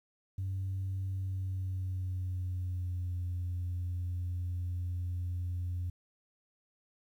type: tone with pitch glide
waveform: sine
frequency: 95.4 to 89.01 Hz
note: G2 to F2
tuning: -47 to +33 cents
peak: -31 dBFS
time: 0.38-5.9 s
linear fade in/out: 5 ms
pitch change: -120 cents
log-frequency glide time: 1.09-3.22 s
effects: tanh soft clip ceiling -30 dBFS + 11-bit